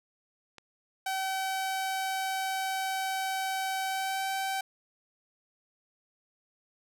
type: click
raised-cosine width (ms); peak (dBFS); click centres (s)
0.2; -30; 0.583
type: tone with pitch glide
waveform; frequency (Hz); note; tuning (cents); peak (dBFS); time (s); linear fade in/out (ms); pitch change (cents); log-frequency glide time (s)
sawtooth; 765 to 771.7; G5 to G5; -42 to -27; -26; 1.06-4.61; 5; +15; 3.85-4.26
effects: none